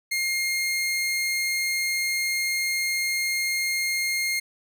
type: tone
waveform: sawtooth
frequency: 2129 Hz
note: C7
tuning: 30 cents sharp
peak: -20 dBFS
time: 0.11-4.4 s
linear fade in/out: 10 ms
effects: none